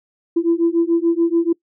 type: beating tone pair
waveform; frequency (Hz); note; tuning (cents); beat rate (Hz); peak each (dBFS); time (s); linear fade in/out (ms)
sine; 332.8 / 339.7; E4 / F4; +17 / -48; 6.9; -16; 0.36-1.53; 10
effects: noise-tail reverb RT60 0.1 s tail -24 dB re dry + tanh soft clip ceiling -7 dBFS